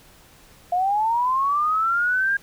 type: linear sweep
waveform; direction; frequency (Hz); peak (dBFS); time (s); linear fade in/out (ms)
sine; up; 698 to 1623; -18; 0.72-2.37; 5
effects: pink hiss -51 dBFS RMS until 2.42 s

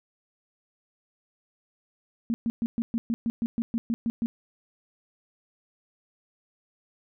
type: tone bursts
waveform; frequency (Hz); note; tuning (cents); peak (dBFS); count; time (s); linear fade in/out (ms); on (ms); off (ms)
sine; 230.9; A#3; -16; -23; 13; 2.3-4.26; 0; 40; 120
effects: none

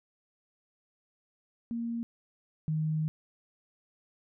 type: tone pair in turn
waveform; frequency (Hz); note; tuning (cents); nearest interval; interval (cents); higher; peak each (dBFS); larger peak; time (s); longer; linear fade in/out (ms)
sine; 233 / 155.93; A#3 / D#3; -1 / +4; perfect fifth; 695; first; -31 / -27; second; 1.71-2.03 / 2.68-3.08; second; 0
effects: none

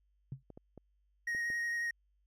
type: tone with exponential decay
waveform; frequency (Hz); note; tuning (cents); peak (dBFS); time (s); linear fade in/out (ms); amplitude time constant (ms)
sine; 133.6; C3; +36; -34; 0.32-0.43; 2; 22
type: clicks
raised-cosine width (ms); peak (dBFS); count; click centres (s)
2; -36; 5; 0.503 / 0.575 / 0.777 / 1.349 / 1.502
type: tone with vibrato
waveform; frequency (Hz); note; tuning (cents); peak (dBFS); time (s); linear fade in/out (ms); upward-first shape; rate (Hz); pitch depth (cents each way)
triangle; 1875; A#6; +10; -31; 1.27-1.91; 5; square; 11; 8
effects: added 50 Hz sine -70 dBFS peak until 2.26 s

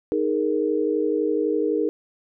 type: chord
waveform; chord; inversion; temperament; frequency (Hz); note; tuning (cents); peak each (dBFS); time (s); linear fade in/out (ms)
sine; D# suspended fourth; none; just; 311.1 / 414.8 / 466.7; D#4 / G#4 / A#4; 0 / -2 / +2; -24; 0.12-1.89; 0
effects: none

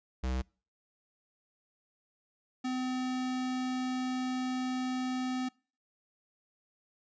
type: tone pair in turn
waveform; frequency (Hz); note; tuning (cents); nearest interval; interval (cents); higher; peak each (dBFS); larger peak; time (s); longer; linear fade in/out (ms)
square; 64 / 255.3; C2 / C4; -38 / -42; 2 octaves; 2396; second; -31 / -32; first; 0.23-0.42 / 2.64-5.49; second; 10
effects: noise-tail reverb RT60 0.4 s tail -26 dB re dry + resampled to 16000 Hz

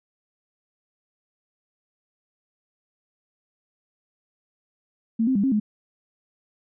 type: tone with pitch steps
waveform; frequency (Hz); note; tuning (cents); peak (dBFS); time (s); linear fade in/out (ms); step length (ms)
sine; 226 / 261.9 / 200 / 268.4 / 211.3; A3 / C4 / G3 / C4 / G#3; +47 / +2 / +35 / +44 / +30; -18; 5.19-5.6; 10; 82
effects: none

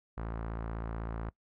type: tone with low-pass filter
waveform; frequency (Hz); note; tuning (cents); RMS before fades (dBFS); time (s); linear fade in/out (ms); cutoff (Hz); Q
sawtooth; 56; A1; +31; -38; 0.17-1.3; 10; 1300; 1.6
effects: noise-tail reverb RT60 0.1 s tail -21 dB re dry

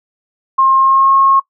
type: tone with pitch glide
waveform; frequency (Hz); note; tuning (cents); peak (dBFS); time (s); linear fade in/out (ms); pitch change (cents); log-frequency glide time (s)
sine; 1067 to 1084.4; C6 to C#6; +34 to -38; -7; 0.58-1.4; 10; +28; 0.78-1.14
effects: noise-tail reverb RT60 0.1 s tail -18 dB re dry

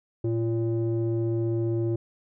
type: tone with low-pass filter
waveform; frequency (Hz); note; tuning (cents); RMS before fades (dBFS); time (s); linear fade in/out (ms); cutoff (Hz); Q
square; 114.4; A#2; -32; -26; 0.24-1.96; 5; 410; 7.5
effects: none

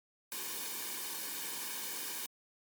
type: noise with comb filter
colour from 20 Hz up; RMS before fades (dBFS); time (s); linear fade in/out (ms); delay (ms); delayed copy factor
white; -40; 0.32-2.26; 0; 1.5; -0.7
effects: high-pass 200 Hz 12 dB/octave + MP3 96 kbps

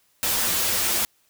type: noise with comb filter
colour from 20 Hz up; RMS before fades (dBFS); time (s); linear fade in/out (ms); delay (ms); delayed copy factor
white; -23; 0.23-1.05; 0; 7.1; -0.55
effects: white hiss -64 dBFS RMS until 1.29 s

